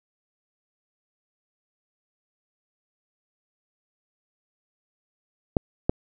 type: clicks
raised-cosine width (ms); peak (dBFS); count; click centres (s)
2; -6; 2; 5.568 / 5.895
effects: none